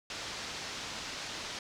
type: low-pass noise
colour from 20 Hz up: white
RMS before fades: -41 dBFS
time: 0.1-1.59 s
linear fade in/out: 2 ms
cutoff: 5800 Hz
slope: 24 dB/octave
effects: none